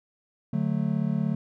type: chord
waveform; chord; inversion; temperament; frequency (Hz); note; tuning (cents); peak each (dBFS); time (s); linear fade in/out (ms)
triangle; D major; none; just; 146.83 / 183.54 / 220.2; D3 / F#3 / A3; 0 / -14 / +2; -26; 0.53-1.35; 5
effects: none